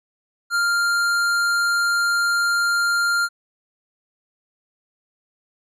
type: tone with hard clipping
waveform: sine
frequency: 1396.9 Hz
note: F6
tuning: in tune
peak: -19 dBFS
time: 0.5-3.29 s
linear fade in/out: 50 ms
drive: 13 dB
effects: none